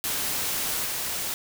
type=noise with level steps; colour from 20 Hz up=white; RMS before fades=-28 / -30 dBFS; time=0.04-1.34 s; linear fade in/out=0 ms; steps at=0.85 s; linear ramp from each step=10 ms; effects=none